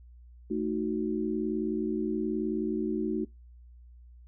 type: chord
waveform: sine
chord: D# diminished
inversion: second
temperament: equal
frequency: 220 / 311.1 / 370 Hz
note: A3 / D#4 / F#4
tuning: 0 / 0 / 0 cents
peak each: -32 dBFS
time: 0.5-3.25 s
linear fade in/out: 10 ms
effects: noise-tail reverb RT60 0.2 s tail -26 dB re dry + added 60 Hz sine -49 dBFS peak until 4.27 s